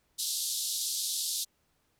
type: band-pass noise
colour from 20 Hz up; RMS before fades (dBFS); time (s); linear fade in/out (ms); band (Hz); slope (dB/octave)
pink; -33; 0.18-1.45; 20; 3600 to 13000; 48
effects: pink hiss -73 dBFS RMS until 1.99 s